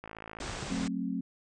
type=click train; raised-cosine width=0.5 ms; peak=-27 dBFS; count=33; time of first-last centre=0.04-0.625 s; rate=54.7 Hz
type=low-pass noise; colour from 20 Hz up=pink; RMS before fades=-39 dBFS; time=0.4-0.88 s; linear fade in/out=5 ms; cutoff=8600 Hz; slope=96 dB/octave
type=chord; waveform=sine; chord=F# diminished; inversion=none; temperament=just; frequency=185 / 222 / 266.4 Hz; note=F#3 / A3 / C4; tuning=0 / +16 / +31 cents; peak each=-35 / -36 / -34 dBFS; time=0.7-1.21 s; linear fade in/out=5 ms
effects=none